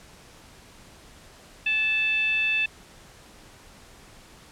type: tone with frequency modulation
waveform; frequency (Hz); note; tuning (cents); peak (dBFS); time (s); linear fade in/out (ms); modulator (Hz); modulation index
sine; 2636; E7; -1; -21; 1.66-2.66; 5; 902; 0.51
effects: pink hiss -50 dBFS RMS until 4.51 s + low-pass 10000 Hz 12 dB/octave